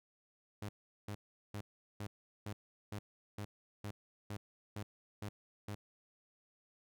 sawtooth tone bursts, 103 Hz, G#2, 14 cents flat, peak -37 dBFS, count 12, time 0.62-5.75 s, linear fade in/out 5 ms, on 70 ms, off 390 ms, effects none

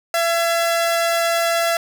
sawtooth tone pair together, 674 / 1680.3 Hz, E5 / G#6, +38 / +20 cents, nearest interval octave + major third, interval 1582 cents, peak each -13 / -24 dBFS, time 0.14-1.77 s, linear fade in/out 2 ms, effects none

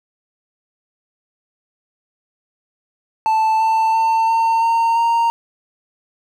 triangle tone with pitch steps, 880 / 889.2 / 898.5 / 907.9 / 917.4 / 927 Hz, A5 / A5 / A5 / A#5 / A#5 / A#5, 0 / +18 / +36 / -46 / -28 / -10 cents, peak -11 dBFS, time 3.26-5.3 s, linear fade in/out 0 ms, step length 340 ms, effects none

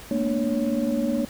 sine tone cluster, 219 / 238.3 / 295.9 / 558 Hz, A3 / A#3 / D4 / C#5, -8 / +38 / +13 / +11 cents, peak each -28 / -24 / -27 / -28 dBFS, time 0.11-1.25 s, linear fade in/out 2 ms, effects tanh soft clip ceiling -12 dBFS + pink hiss -43 dBFS RMS until 1.29 s

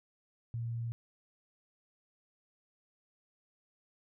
sine tone, 116.54 Hz, A#2, in tune, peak -34 dBFS, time 0.54-0.92 s, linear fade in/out 0 ms, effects none

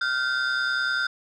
sine tone cluster, 1404 / 1534 / 3605 / 4933 Hz, F6 / G6 / A7 / D#8, +9 / -38 / +41 / -16 cents, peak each -24 / -25 / -32 / -33 dBFS, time 0.01-1.07 s, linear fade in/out 5 ms, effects tanh soft clip ceiling -18 dBFS

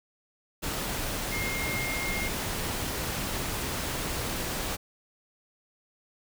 sine tone in noise, 2131 Hz, C7, 31 cents sharp, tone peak -32 dBFS, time 1.31-2.29 s, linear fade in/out 20 ms, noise pink, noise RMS -32 dBFS, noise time 0.62-4.77 s, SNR -3 dB, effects none

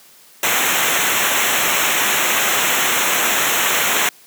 pink noise with comb filter, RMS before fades -17 dBFS, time 0.43-4.09 s, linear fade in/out 2 ms, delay 0.21 ms, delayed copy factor -0.9, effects white hiss -47 dBFS RMS until 4.26 s + high-pass 150 Hz 12 dB/octave

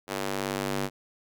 square tone with high-pass filter sweep, 49 Hz, G1, in tune, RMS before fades -31 dBFS, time 0.07-0.9 s, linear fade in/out 50 ms, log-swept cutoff 380 to 210 Hz, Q 0.77, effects none

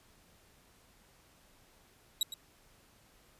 sawtooth tone with echo, 3854 Hz, B7, 43 cents flat, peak -24 dBFS, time 2.21-2.23 s, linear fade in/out 2 ms, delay 110 ms, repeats 1, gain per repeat -12 dB, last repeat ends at 2.34 s, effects pink hiss -64 dBFS RMS until 3.39 s + resampled to 32000 Hz

